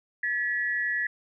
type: tone pair together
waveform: sine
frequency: 1720.3 / 1931 Hz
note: A6 / B6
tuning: -39 / -39 cents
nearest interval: major second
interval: 200 cents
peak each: -28 dBFS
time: 0.23-1.07 s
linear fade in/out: 5 ms
effects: none